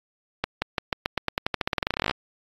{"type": "accelerating click train", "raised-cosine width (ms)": 0.3, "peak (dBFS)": -7, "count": 26, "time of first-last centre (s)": [0.44, 2.111], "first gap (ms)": 180, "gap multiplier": 0.9, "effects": ["AAC 32 kbps"]}